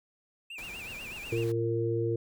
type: tone with vibrato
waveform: triangle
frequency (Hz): 2570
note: E7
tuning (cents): -45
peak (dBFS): -38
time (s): 0.5-1.44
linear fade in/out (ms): 5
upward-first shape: sine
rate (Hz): 8.1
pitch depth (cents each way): 160
type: noise with tremolo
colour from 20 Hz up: pink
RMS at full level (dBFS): -46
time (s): 0.58-1.52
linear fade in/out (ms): 2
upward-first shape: triangle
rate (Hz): 19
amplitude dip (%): 25
type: harmonic tone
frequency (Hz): 114.9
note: A#2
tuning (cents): -25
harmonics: 1 / 3 / 4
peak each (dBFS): -31 / -31 / -31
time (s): 1.32-2.16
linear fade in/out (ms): 5
effects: none